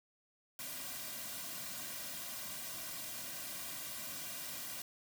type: noise with comb filter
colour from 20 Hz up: white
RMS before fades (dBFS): -44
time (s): 0.59-4.82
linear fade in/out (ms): 2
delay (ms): 2.3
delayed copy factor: -0.75
effects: none